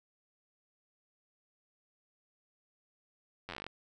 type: slowing click train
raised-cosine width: 0.3 ms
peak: -25 dBFS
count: 12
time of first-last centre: 3.49-3.666 s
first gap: 10 ms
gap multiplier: 1.09
effects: none